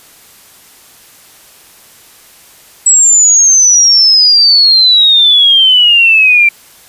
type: exponential sweep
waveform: sine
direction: down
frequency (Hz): 7840 to 2346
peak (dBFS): -3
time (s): 2.86-6.49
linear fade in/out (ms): 5
effects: white hiss -40 dBFS RMS until 6.88 s + resampled to 32000 Hz